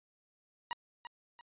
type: tone with echo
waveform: sawtooth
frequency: 954 Hz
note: A#5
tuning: 40 cents sharp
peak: -30 dBFS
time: 0.71-0.73 s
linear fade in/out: 0 ms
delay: 340 ms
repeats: 2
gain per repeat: -9 dB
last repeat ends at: 1.41 s
effects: resampled to 8000 Hz